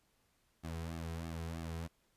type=tone with flanger; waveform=sawtooth; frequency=82.41 Hz; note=E2; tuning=in tune; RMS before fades=-42 dBFS; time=0.63-1.88 s; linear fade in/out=20 ms; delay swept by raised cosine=2 to 3.5 ms; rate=3.1 Hz; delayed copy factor=-0.95; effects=pink hiss -75 dBFS RMS until 2.16 s + resampled to 32000 Hz